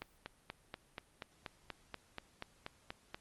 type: click train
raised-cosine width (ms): 0.3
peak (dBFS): -26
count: 14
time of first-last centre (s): 0.02-3.145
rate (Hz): 4.16
effects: pink hiss -68 dBFS RMS until 3.2 s + Opus 32 kbps

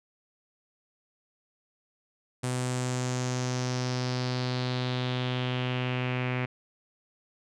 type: tone with low-pass filter sweep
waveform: sawtooth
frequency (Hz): 126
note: B2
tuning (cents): +35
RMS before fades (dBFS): -30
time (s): 2.43-6.46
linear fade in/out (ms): 10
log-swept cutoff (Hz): 8800 to 2300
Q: 3.5
effects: none

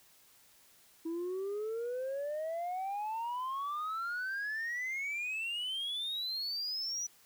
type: exponential sweep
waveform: sine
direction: up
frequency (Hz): 323.7 to 5930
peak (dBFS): -32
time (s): 1.05-7.07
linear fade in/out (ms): 10
effects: tanh soft clip ceiling -33 dBFS + white hiss -63 dBFS RMS until 7.25 s

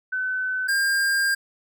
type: tone pair in turn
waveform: sine / square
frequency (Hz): 1514 / 1604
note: F#6 / G6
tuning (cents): +39 / +39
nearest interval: minor second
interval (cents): 100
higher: second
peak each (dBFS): -23 / -20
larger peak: second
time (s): 0.12-0.68 / 0.68-1.35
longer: second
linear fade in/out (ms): 10
effects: none

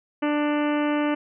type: harmonic tone with a mistuned harmonic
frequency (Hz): 295.8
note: D4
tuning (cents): +13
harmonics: 1 / 2 / 3 / 4 / 5 / 6 / 7 / 8 / 9 / 10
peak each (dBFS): -22 / -28 / -32 / -34 / -36 / -38 / -39 / -40 / -41 / -42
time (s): 0.22-1.15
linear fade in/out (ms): 10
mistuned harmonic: 8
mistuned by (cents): -19
effects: none

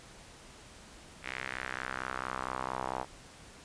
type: tone with band-pass filter sweep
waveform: sawtooth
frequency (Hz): 64.4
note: C2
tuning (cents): -27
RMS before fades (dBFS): -38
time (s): 1.22-3.06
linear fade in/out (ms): 50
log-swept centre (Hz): 2200 to 840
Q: 2.7
effects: pink hiss -53 dBFS RMS until 3.64 s + resampled to 22050 Hz

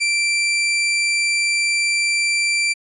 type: tone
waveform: sawtooth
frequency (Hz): 2349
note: D7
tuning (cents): 0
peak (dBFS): -13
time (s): 0-2.74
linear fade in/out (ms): 20
effects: resampled to 24000 Hz

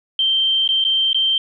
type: tone with dropouts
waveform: sine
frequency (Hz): 3136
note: G7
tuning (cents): 0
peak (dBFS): -14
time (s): 0.19-1.38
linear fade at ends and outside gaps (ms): 2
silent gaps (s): 0.677-0.689 / 0.841-0.849 / 1.131-1.145
effects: none

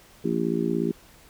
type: harmonic tone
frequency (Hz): 56.9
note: A#1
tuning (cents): -41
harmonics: 3 / 4 / 5 / 6 / 7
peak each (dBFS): -29 / -28 / -31 / -28 / -29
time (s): 0.24-0.92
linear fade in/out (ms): 10
effects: pink hiss -53 dBFS RMS until 1.29 s

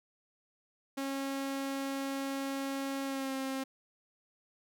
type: tone with pitch glide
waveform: sawtooth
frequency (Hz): 273.1 to 266.9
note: C#4 to C4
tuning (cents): -26 to +35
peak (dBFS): -30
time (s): 0.97-3.64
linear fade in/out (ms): 10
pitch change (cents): -39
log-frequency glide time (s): 3.05-3.33
effects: none

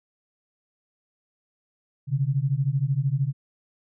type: beating tone pair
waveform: sine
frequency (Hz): 130.81 / 143.81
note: C3 / D3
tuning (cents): 0 / -36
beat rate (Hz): 13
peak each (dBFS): -24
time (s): 2.07-3.33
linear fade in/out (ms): 50
effects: none

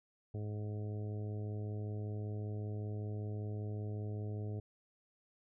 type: harmonic tone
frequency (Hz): 105.2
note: G#2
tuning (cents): +23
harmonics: 1 / 2 / 3 / 4 / 5 / 6 / 7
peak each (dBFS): -38 / -49 / -51 / -49 / -57 / -57 / -61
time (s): 0.34-4.6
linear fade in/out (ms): 5
effects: none

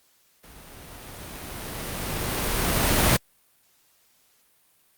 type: noise with level ramp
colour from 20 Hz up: pink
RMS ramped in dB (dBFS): -48 to -18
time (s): 0.43-3.17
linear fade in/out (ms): 10
effects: white hiss -63 dBFS RMS until 4.97 s + Opus 48 kbps

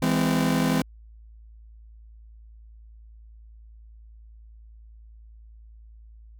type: chord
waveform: 40% pulse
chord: E augmented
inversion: none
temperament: just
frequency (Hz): 164.81 / 206 / 257.5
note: E3 / G#3 / B#3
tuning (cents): 0 / -14 / -28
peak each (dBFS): -24 / -26 / -23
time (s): 0.02-0.82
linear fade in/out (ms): 5
effects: added 55 Hz sine -45 dBFS peak until 6.39 s

